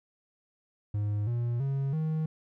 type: tone with pitch steps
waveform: triangle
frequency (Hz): 103.83 / 119.27 / 137 / 157.38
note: G#2 / A#2 / C#3 / D#3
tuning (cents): 0 / +40 / -20 / +20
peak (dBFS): -25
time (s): 0.94-2.26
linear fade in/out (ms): 5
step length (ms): 330
effects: none